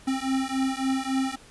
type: beating tone pair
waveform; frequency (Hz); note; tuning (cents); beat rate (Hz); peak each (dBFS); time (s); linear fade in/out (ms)
square; 263.5 / 267.1; C4 / C4; +12 / +36; 3.6; -28; 0.07-1.36; 10
effects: pink hiss -51 dBFS RMS until 1.5 s + resampled to 24000 Hz